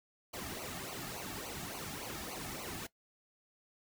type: noise with flanger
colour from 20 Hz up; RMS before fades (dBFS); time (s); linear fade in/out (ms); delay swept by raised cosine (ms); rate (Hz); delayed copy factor
pink; -43; 0.33-2.87; 10; 0.56 to 2.06; 3.5; -0.8
effects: noise-tail reverb RT60 0.1 s tail -18 dB re dry